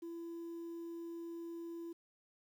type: tone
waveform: sine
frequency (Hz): 336.5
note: E4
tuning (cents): +36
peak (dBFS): -40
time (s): 0.02-1.93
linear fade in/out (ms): 10
effects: tanh soft clip ceiling -42 dBFS + 11-bit